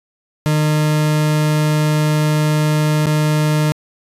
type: tone with dropouts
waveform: 40% pulse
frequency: 152.3 Hz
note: D#3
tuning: 37 cents flat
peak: -12 dBFS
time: 0.46-3.72 s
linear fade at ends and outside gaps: 0 ms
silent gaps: 3.058-3.068 s
effects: resampled to 32000 Hz